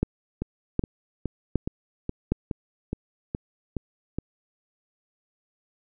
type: two click trains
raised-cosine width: 3 ms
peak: -9 / -15 dBFS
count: 4 / 10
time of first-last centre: 0.03-2.32 / 0.42-4.186 s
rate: 1.31 / 2.39 Hz
effects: none